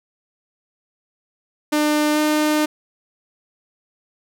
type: tone with pitch glide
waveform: sawtooth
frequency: 300 to 303.8 Hz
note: D4 to D#4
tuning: +37 to -41 cents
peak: -12 dBFS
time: 1.72-2.66 s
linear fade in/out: 10 ms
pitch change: +22 cents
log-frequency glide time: 2.13-2.18 s
effects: none